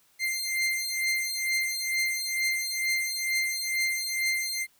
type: beating tone pair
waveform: sawtooth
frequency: 2093 / 2095.2 Hz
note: C7 / C7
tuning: 0 / +2 cents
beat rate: 2.2 Hz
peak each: -26 dBFS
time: 0.19-4.67 s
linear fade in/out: 50 ms
effects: white hiss -64 dBFS RMS until 4.79 s